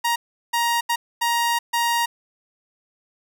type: tone bursts at uneven times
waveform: sawtooth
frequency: 940 Hz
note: A#5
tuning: 14 cents sharp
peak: -15 dBFS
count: 5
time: 0.04-0.16 / 0.53-0.81 / 0.89-0.96 / 1.21-1.59 / 1.73-2.06 s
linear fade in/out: 10 ms
effects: none